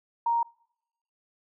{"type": "tone", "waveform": "sine", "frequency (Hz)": 934, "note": "A#5", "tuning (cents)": 3, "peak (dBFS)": -22, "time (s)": [0.26, 0.43], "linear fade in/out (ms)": 5, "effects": ["noise-tail reverb RT60 0.8 s tail -26 dB re dry"]}